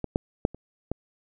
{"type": "clicks", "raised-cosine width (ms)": 2, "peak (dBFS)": [-16, -9, -7, -27, -14], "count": 5, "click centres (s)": [0.043, 0.159, 0.451, 0.546, 0.916], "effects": []}